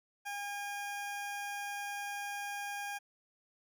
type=tone; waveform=20% pulse; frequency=811 Hz; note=G#5; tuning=41 cents flat; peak=-33 dBFS; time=0.25-2.99 s; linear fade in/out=20 ms; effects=none